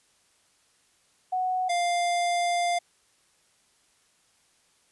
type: tone pair in turn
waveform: sine / square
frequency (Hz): 740 / 698.8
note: F#5 / F5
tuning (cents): 0 / +1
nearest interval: minor second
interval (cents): 99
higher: first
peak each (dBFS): -24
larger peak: neither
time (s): 1.32-1.69 / 1.69-2.79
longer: second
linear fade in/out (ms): 10
effects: white hiss -65 dBFS RMS until 4.91 s + resampled to 24000 Hz